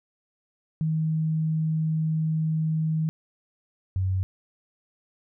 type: tone pair in turn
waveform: sine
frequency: 158.2 / 94.07 Hz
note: D#3 / F#2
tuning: +29 / +29 cents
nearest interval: major sixth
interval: 900 cents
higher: first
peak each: -22 dBFS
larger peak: neither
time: 0.81-3.09 / 3.96-4.23 s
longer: first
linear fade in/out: 0 ms
effects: none